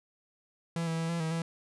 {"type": "tone with pitch steps", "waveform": "45% pulse", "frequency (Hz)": [167.2, 163.4, 164.3, 168.9, 160.4, 165.7], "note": ["E3", "E3", "E3", "E3", "E3", "E3"], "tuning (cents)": [25, -15, -5, 42, -47, 9], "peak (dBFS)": -30, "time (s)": [0.76, 1.42], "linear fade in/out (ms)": 2, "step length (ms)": 110, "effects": ["resampled to 24000 Hz"]}